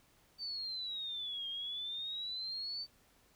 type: exponential two-way sweep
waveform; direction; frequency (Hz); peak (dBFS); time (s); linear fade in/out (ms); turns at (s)
sine; down then up; 4609 to 3207 to 4590; -38; 0.38-2.87; 50; 1.48
effects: pink hiss -68 dBFS RMS until 3.35 s